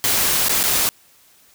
white noise with dropouts, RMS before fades -18 dBFS, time 0.04-0.89 s, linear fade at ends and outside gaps 0 ms, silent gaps 0.484-0.494 / 0.631-0.638 s, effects white hiss -53 dBFS RMS until 1.54 s

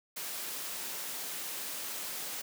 white high-pass noise, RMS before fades -39 dBFS, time 0.16-2.42 s, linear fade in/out 10 ms, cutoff 200 Hz, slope 12 dB/octave, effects none

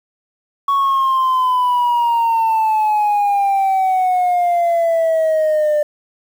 sine exponential sweep, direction down, 1118 to 594 Hz, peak -10 dBFS, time 0.68-5.83 s, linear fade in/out 5 ms, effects tanh soft clip ceiling -11 dBFS + 7-bit

